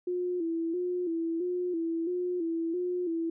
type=tone with vibrato; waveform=sine; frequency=344.1 Hz; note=F4; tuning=26 cents flat; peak=-28 dBFS; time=0.07-3.3 s; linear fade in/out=5 ms; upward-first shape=square; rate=1.5 Hz; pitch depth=70 cents each way; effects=none